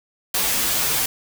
white noise with comb filter, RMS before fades -21 dBFS, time 0.34-1.06 s, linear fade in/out 5 ms, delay 10 ms, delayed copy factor -1, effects none

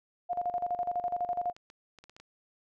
sine tone with tremolo, 708 Hz, F5, 23 cents sharp, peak -27 dBFS, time 0.29-1.53 s, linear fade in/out 20 ms, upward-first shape square, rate 12 Hz, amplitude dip 75%
clicks, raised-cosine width 0.2 ms, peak -34 dBFS, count 7, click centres 1.565 / 1.701 / 1.987 / 2.04 / 2.096 / 2.165 / 2.2 s
effects none

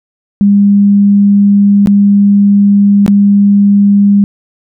sine tone with dropouts, 201.7 Hz, G3, 50 cents sharp, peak -3 dBFS, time 0.41-4.24 s, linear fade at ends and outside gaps 0 ms, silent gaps 1.86-1.872 / 3.063-3.079 s, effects none

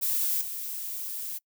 violet noise with level steps, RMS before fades -27 / -35 dBFS, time 0.01-1.39 s, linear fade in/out 20 ms, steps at 0.41 s, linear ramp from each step 5 ms, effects noise-tail reverb RT60 0.1 s tail -26 dB re dry

